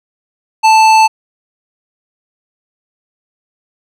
triangle tone with hard clipping, 880 Hz, A5, in tune, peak -6 dBFS, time 0.63-1.08 s, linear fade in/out 20 ms, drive 18 dB, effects none

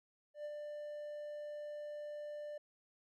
triangle tone with ADSR envelope, 593 Hz, D5, 17 cents sharp, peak -38 dBFS, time 0.34-2.58 s, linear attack 110 ms, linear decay 36 ms, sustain -3 dB, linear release 6 ms, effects none

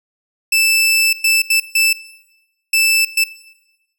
sawtooth tone bursts at uneven times, 2641 Hz, E7, 3 cents sharp, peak -8 dBFS, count 6, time 0.52-1.13 / 1.24-1.42 / 1.5-1.6 / 1.75-1.93 / 2.73-3.05 / 3.17-3.24 s, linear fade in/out 5 ms, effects noise-tail reverb RT60 1.0 s tail -18 dB re dry

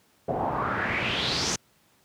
pink noise with low-pass filter sweep, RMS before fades -27 dBFS, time 0.28-1.56 s, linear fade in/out 5 ms, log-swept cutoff 620 to 6700 Hz, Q 4.3, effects pink hiss -63 dBFS RMS until 2.04 s + high-pass 100 Hz 12 dB/octave

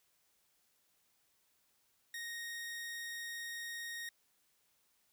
sawtooth tone, 1864.7 Hz, A#6, in tune, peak -38 dBFS, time 2.14-4.09 s, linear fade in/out 2 ms, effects white hiss -75 dBFS RMS until 5.12 s

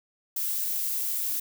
violet noise, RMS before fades -29 dBFS, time 0.36-1.4 s, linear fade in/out 5 ms, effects none

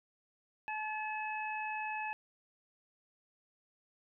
harmonic tone, 860 Hz, A5, 40 cents flat, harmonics 1 / 2 / 3, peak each -38 / -43 / -41 dBFS, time 0.68-2.13 s, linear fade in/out 0 ms, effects none

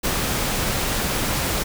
pink noise with ADSR envelope, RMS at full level -21 dBFS, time 0.03-1.64 s, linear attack 21 ms, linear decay 75 ms, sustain -2 dB, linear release 17 ms, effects none

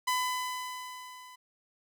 sawtooth tone with level ramp, 1005 Hz, B5, 30 cents sharp, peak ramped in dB -22 to -45 dBFS, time 0.07-1.36 s, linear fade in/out 10 ms, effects none

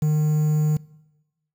triangle tone with quantisation, 152.5 Hz, D#3, 34 cents flat, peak -15 dBFS, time 0.02-0.77 s, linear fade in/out 5 ms, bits 7, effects noise-tail reverb RT60 1.0 s tail -22 dB re dry

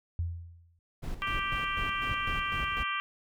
sine tone with exponential decay, 85 Hz, F2, 46 cents flat, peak -26 dBFS, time 0.19-0.79 s, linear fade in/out 0 ms, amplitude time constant 130 ms
brown noise with tremolo, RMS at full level -36 dBFS, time 1.02-2.84 s, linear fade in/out 20 ms, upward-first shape square, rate 4 Hz, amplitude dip 65%
harmonic tone, 392 Hz, G4, in tune, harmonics 3 / 4 / 5 / 6 / 7 / 8, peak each -33 / -38 / -39 / -37 / -39 / -40 dBFS, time 1.22-3 s, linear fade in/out 0 ms
effects none

